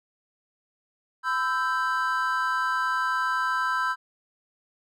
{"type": "chord", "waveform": "triangle", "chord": "E minor", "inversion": "second", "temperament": "equal with one note detuned", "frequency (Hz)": [1008.5, 1318.5, 1568], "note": ["B5", "E6", "G6"], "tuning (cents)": [36, 0, 0], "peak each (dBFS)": -26, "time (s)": [1.23, 3.96], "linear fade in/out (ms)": 50, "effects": []}